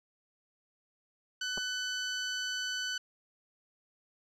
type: tone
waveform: 15% pulse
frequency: 1500 Hz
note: F#6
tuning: 23 cents sharp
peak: -26 dBFS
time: 1.41-2.98 s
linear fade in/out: 5 ms
type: clicks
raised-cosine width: 1 ms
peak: -27 dBFS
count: 2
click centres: 1.575 / 1.58 s
effects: low-pass 7000 Hz 12 dB/octave